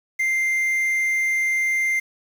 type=tone with quantisation; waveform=triangle; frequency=2093 Hz; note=C7; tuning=in tune; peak=-17 dBFS; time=0.19-2 s; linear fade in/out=10 ms; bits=7; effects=none